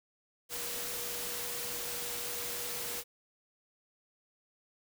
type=tone in noise; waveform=sine; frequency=481.1 Hz; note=B4; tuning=45 cents flat; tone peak=-47 dBFS; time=0.49-3.04 s; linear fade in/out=50 ms; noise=white; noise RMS=-38 dBFS; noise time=0.49-3.04 s; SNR=-12 dB; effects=none